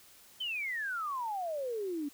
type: exponential sweep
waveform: sine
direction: down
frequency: 3136 to 277.2 Hz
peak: -33 dBFS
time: 0.4-2.09 s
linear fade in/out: 10 ms
effects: white hiss -58 dBFS RMS until 2.13 s